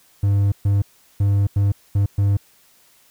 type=tone bursts at uneven times; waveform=triangle; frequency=100.1 Hz; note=G2; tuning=37 cents sharp; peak=-12 dBFS; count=6; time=0.23-0.52 / 0.65-0.82 / 1.2-1.47 / 1.56-1.72 / 1.95-2.06 / 2.18-2.37 s; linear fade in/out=5 ms; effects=white hiss -55 dBFS RMS until 3.1 s